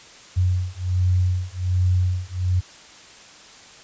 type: beating tone pair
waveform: sine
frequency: 90.4 / 91.7 Hz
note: F#2 / F#2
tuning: -40 / -15 cents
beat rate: 1.3 Hz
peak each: -21 dBFS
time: 0.36-2.61 s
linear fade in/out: 20 ms
effects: white hiss -45 dBFS RMS until 3.83 s + resampled to 16000 Hz